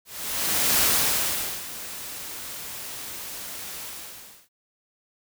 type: noise with ADSR envelope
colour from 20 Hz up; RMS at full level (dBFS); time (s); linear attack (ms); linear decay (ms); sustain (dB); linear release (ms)
white; -20; 0.05-4.49; 760; 810; -16; 670
effects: none